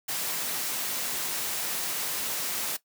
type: noise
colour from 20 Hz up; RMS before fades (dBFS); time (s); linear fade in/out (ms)
white; -31; 0.08-2.77; 10
effects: noise-tail reverb RT60 0.1 s tail -17 dB re dry + high-pass 150 Hz 12 dB/octave